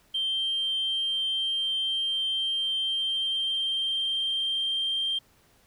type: tone with pitch glide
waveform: sine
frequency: 3151 to 3171 Hz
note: G7 to G7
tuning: +8 to +19 cents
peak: -24 dBFS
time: 0.14-5.19 s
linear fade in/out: 10 ms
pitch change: +11 cents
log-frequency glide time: 2.84-4.92 s
effects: tanh soft clip ceiling -21 dBFS + pink hiss -62 dBFS RMS until 5.66 s